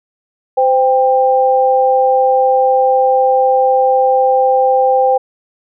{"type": "tone pair together", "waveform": "sine", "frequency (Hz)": [516, 792], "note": ["C5", "G5"], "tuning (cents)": [-24, 18], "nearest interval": "perfect fifth", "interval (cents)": 742, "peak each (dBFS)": -11, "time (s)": [0.57, 5.18], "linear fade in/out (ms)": 10, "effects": []}